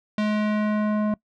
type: tone with low-pass filter sweep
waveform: square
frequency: 211.7 Hz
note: G#3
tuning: 33 cents sharp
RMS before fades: -23 dBFS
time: 0.18-1.14 s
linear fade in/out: 2 ms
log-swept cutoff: 3700 to 980 Hz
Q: 1
effects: noise-tail reverb RT60 0.1 s tail -22 dB re dry